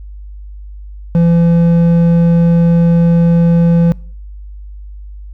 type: tone with hard clipping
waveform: sine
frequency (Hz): 169.3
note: E3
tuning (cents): +46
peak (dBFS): -8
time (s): 1.15-3.92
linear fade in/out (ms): 0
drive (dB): 6
effects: noise-tail reverb RT60 0.5 s tail -24 dB re dry + added 50 Hz sine -27 dBFS peak until 5.33 s